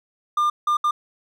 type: tone bursts at uneven times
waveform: triangle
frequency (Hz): 1200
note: D6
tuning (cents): +37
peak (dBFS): -15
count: 3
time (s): 0.37-0.5 / 0.67-0.77 / 0.84-0.91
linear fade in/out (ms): 5
effects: none